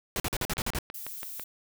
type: noise bursts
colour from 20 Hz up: pink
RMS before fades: -30 dBFS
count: 8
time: 0.16-0.787 s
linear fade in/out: 0 ms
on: 39 ms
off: 45 ms
type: click train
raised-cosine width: 0.3 ms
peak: -22 dBFS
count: 6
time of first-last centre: 0.57-1.396 s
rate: 6.05 Hz
type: noise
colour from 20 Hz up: violet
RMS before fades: -40 dBFS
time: 0.94-1.44 s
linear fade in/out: 5 ms
effects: none